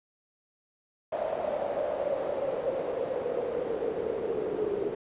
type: noise with band-pass filter sweep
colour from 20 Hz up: pink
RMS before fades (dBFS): -31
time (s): 1.12-4.95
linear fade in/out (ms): 5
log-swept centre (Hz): 630 to 410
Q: 8.1
effects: resampled to 8000 Hz